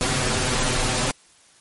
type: noise with comb filter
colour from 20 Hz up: pink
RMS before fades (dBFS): -22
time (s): 0.01-1.11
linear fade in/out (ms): 0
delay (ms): 7.9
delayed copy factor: +1
effects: white hiss -54 dBFS RMS until 1.6 s + MP3 48 kbps